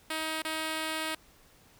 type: tone with dropouts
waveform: 5% pulse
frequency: 316.3 Hz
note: D#4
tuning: 29 cents sharp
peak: -20 dBFS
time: 0.1-1.15 s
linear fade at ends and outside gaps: 5 ms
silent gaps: 0.421-0.448 s
effects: pink hiss -60 dBFS RMS until 1.79 s